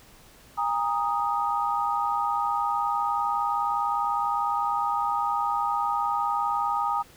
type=chord; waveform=sine; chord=Ab suspended second; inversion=none; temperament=equal with one note detuned; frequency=812.6 / 932.3 / 1244.5 Hz; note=Ab5 / Bb5 / Eb6; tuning=-38 / 0 / 0 cents; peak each=-28 / -28 / -27 dBFS; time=0.57-7.03 s; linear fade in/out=20 ms; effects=pink hiss -53 dBFS RMS until 7.16 s